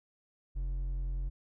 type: tone with hard clipping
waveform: triangle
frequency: 44.52 Hz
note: F1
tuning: 34 cents sharp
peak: -33 dBFS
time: 0.55-1.3 s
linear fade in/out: 20 ms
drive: 8 dB
effects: none